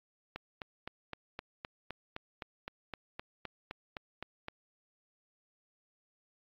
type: click train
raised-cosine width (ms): 0.3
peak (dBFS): -23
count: 17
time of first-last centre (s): 0.36-4.484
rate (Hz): 3.88
effects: low-pass 4000 Hz 12 dB/octave + AAC 48 kbps